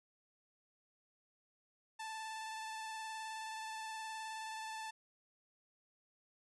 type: tone with vibrato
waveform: sawtooth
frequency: 880 Hz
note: A5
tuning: in tune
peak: -39 dBFS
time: 1.99-4.91 s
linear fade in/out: 10 ms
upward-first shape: square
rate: 19 Hz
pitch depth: 14 cents each way
effects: resampled to 24000 Hz